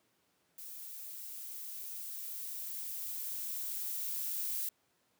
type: noise with level ramp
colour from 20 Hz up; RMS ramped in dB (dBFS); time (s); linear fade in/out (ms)
violet; -47 to -36; 0.58-4.69; 5
effects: pink hiss -74 dBFS RMS until 5.19 s + high-pass 150 Hz 12 dB/octave